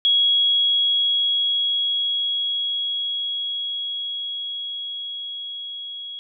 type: tone with level ramp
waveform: sine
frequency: 3322 Hz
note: G#7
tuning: in tune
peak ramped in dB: -14 to -31 dBFS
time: 0.05-6.19 s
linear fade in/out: 0 ms
effects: none